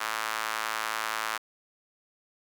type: tone with high-pass filter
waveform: sawtooth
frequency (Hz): 110.1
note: A2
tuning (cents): +2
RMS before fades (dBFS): -32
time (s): 0-1.38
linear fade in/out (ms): 10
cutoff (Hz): 1200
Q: 1.8
effects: none